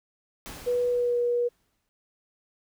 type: noise with exponential decay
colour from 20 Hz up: pink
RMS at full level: -39 dBFS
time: 0.46-1.89 s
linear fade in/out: 0 ms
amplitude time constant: 310 ms
type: tone with pitch glide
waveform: sine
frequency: 489.1 to 481.5 Hz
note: B4 to B4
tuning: -17 to -44 cents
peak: -22 dBFS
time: 0.66-1.49 s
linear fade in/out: 20 ms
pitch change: -27 cents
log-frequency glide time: 0.9-1.17 s
effects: none